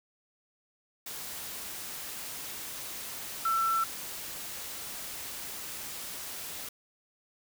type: tone in noise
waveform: sine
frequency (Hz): 1338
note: E6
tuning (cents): +25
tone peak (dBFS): -25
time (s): 3.45-3.84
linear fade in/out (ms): 5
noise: white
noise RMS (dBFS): -40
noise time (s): 1.06-6.69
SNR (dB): +12
effects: none